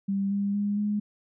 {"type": "tone with pitch steps", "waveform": "sine", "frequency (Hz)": [197, 200.6, 204.2, 207.9], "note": ["G3", "G3", "G#3", "G#3"], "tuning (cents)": [9, 40, -29, 2], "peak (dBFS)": -24, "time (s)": [0.08, 1], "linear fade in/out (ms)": 10, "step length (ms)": 230, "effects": []}